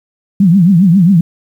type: tone with vibrato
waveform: sine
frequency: 181.7 Hz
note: F#3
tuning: 31 cents flat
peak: -4 dBFS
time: 0.4-1.21 s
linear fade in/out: 5 ms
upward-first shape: triangle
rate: 7.4 Hz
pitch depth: 240 cents each way
effects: 7-bit